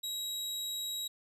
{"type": "tone", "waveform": "sawtooth", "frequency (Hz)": 3840, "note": "B7", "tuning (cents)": -49, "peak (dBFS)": -32, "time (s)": [0.03, 1.08], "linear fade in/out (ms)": 10, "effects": ["resampled to 32000 Hz", "12-bit"]}